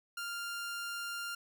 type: tone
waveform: sawtooth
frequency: 1396.9 Hz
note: F6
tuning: in tune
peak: -34 dBFS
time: 0.17-1.35 s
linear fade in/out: 5 ms
effects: none